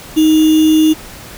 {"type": "tone with sample-and-hold", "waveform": "sine", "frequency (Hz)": 312.9, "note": "D#4", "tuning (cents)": 10, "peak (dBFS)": -6, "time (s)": [0.16, 0.94], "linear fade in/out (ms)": 20, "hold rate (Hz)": 3150, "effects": ["pink hiss -33 dBFS RMS until 1.37 s"]}